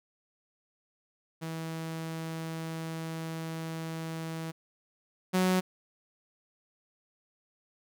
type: tone pair in turn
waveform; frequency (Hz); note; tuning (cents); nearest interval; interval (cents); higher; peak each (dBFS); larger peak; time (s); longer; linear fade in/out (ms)
sawtooth; 162.3 / 184.74; E3 / F#3; -27 / -2; major second; 225; second; -31 / -20; second; 1.41-4.52 / 5.33-5.61; first; 20
effects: none